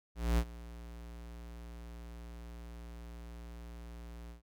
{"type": "tone with ADSR envelope", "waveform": "square", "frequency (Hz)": 58.27, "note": "A#1", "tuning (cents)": 0, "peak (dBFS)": -26, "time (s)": [0.15, 4.42], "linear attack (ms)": 230, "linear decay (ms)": 61, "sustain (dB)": -20, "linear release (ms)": 120, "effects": []}